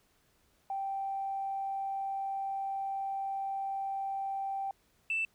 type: tone pair in turn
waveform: sine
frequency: 782 / 2655 Hz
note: G5 / E7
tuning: -4 / +12 cents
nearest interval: octave + major sixth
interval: 2116 cents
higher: second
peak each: -32 / -28 dBFS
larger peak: second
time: 0.7-4.71 / 5.1-5.25 s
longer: first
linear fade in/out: 2 ms
effects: tanh soft clip ceiling -25 dBFS + pink hiss -70 dBFS RMS until 5.34 s